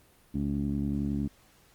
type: tone with low-pass filter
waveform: 15% pulse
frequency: 70.9 Hz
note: C#2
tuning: 40 cents sharp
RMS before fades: -30 dBFS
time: 0.34-1.28 s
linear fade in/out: 10 ms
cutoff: 260 Hz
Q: 3.2
effects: pink hiss -61 dBFS RMS until 1.74 s + Opus 32 kbps